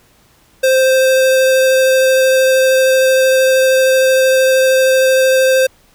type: tone with vibrato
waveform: square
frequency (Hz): 523.3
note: C5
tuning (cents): 0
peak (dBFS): -9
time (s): 0.63-5.67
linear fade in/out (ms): 10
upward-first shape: sine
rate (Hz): 13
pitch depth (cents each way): 8
effects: pink hiss -51 dBFS RMS until 5.94 s